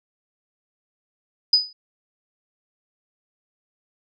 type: tone with exponential decay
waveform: sine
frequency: 4978 Hz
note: D#8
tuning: in tune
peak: -9 dBFS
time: 1.53-1.73 s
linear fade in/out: 5 ms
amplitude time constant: 43 ms
effects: none